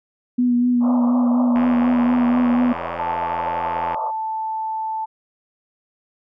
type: tone with vibrato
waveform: sine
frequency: 244.4 Hz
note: B3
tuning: 18 cents flat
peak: -14 dBFS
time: 0.38-2.73 s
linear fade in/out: 10 ms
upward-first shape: sine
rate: 4.1 Hz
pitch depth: 23 cents each way
type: band-pass noise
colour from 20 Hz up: pink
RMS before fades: -29 dBFS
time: 0.8-4.12 s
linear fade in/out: 50 ms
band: 510 to 1200 Hz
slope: 96 dB/octave
type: click train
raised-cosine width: 0.5 ms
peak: -14 dBFS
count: 203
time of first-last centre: 1.56-3.945 s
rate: 84.7 Hz
type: tone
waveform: sine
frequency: 880 Hz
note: A5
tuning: in tune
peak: -22 dBFS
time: 2.98-5.06 s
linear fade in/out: 20 ms
effects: none